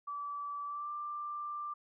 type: tone with pitch glide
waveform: sine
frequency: 1155 to 1183.4 Hz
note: D6 to D6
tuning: -29 to +13 cents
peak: -37 dBFS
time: 0.07-1.74 s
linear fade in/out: 10 ms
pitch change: +42 cents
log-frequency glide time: 0.65-0.91 s
effects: none